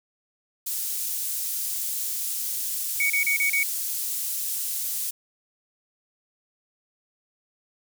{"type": "high-pass noise", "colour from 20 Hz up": "pink", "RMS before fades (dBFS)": -29, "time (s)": [0.66, 5.11], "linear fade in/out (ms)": 10, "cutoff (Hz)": 9000, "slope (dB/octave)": 12}
{"type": "tone bursts", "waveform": "triangle", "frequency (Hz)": 2242, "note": "C#7", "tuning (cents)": 19, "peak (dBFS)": -19, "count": 5, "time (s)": [3, 3.631], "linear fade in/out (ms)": 2, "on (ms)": 99, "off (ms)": 34}
{"effects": []}